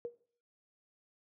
sine tone with exponential decay, 474.4 Hz, A#4, 30 cents sharp, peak -32 dBFS, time 0.05-0.15 s, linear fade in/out 0 ms, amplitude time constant 21 ms, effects noise-tail reverb RT60 0.5 s tail -19 dB re dry + high-pass 100 Hz 12 dB/octave

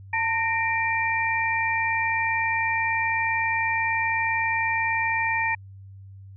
sine tone cluster, 897 / 1844 / 2359 Hz, A5 / A#6 / D7, +33 / -19 / +7 cents, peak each -26 dBFS, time 0.13-5.55 s, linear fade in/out 5 ms, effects added 97 Hz sine -41 dBFS peak until 6.36 s

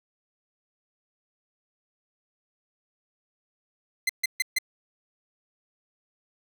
sawtooth tone bursts, 2064 Hz, C7, 24 cents flat, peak -18 dBFS, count 4, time 4.07-4.586 s, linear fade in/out 5 ms, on 24 ms, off 140 ms, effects none

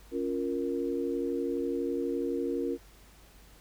sine chord, Bb minor, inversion first, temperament equal, 277.2 / 349.2 / 466.2 Hz, Db4 / F4 / Bb4, 0 / 0 / 0 cents, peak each -33 dBFS, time 0.11-2.78 s, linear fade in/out 50 ms, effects added 50 Hz sine -55 dBFS peak until 3.6 s + pink hiss -58 dBFS RMS until 3.6 s

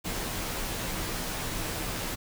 pink noise with comb filter, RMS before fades -33 dBFS, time 0.04-2.16 s, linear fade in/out 20 ms, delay 14 ms, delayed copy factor -0.5, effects none

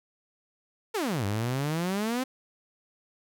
sawtooth exponential two-way sweep, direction down then up, 475.7 to 96.9 to 265 Hz, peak -23 dBFS, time 0.94-2.24 s, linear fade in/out 10 ms, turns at 1.25 s, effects none

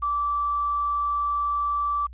sine tone with quantisation, 1162 Hz, D6, 19 cents flat, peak -22 dBFS, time 0.02-2.07 s, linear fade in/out 10 ms, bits 8, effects added 60 Hz sine -40 dBFS peak until 2.13 s + resampled to 8000 Hz

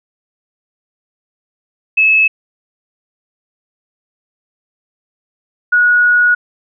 sine tone pair in turn, 2595 / 1456.4 Hz, E7 / F#6, -28 / -28 cents, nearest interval minor seventh, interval 1000 cents, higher first, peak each -7 dBFS, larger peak neither, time 1.97-2.28 / 5.72-6.35 s, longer second, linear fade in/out 10 ms, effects none

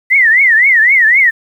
sine tone with vibrato, 1965 Hz, B6, 9 cents flat, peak -5 dBFS, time 0.1-1.31 s, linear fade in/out 20 ms, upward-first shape triangle, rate 3.9 Hz, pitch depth 240 cents each way, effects 7-bit

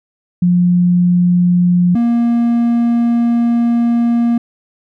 sine / triangle tone pair in turn, 177.2 / 235.5 Hz, F3 / A#3, +25 / +18 cents, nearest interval perfect fourth, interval 493 cents, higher second, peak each -8 dBFS, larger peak neither, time 0.42-1.95 / 1.95-4.38 s, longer second, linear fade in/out 5 ms, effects none

